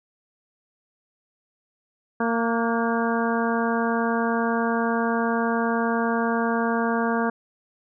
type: harmonic tone with a mistuned harmonic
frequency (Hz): 230.3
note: A#3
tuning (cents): -21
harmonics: 1 / 2 / 3 / 4 / 5 / 6 / 7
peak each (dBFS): -24 / -27 / -29 / -30 / -31 / -32 / -32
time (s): 2.2-7.3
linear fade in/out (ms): 5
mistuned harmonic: 6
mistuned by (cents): +52
effects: none